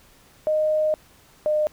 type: tone pair in turn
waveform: sine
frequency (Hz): 617 / 607.8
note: D#5 / D#5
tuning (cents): -15 / -41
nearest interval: unison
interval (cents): 26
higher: first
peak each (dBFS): -18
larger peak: neither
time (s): 0.47-0.94 / 1.46-1.67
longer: first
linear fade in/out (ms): 0
effects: pink hiss -54 dBFS RMS until 1.72 s